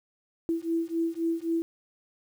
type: beating tone pair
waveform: sine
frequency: 329.6 / 333.4 Hz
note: E4 / E4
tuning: 0 / +20 cents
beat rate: 3.8 Hz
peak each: -29 dBFS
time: 0.49-1.62 s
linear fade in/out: 0 ms
effects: 9-bit